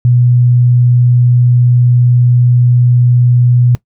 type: tone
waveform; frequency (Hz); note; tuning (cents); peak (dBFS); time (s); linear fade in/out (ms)
sine; 122.6; B2; -12; -5; 0.05-3.75; 0
effects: noise-tail reverb RT60 0.1 s tail -19 dB re dry